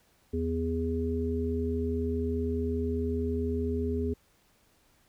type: harmonic tone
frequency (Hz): 82.41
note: E2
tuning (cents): 0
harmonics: 1 / 3 / 5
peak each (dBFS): -31 / -32 / -32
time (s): 0.33-4.14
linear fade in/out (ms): 10
effects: pink hiss -66 dBFS RMS until 5.08 s